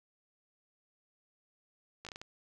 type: slowing click train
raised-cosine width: 0.2 ms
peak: -27 dBFS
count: 6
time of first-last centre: 2.05-2.215 s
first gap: 16 ms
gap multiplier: 1.37
effects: none